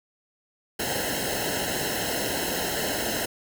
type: noise with comb filter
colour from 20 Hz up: pink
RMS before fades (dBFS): -28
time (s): 0.79-3.26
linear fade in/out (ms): 10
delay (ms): 0.85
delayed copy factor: -1
effects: none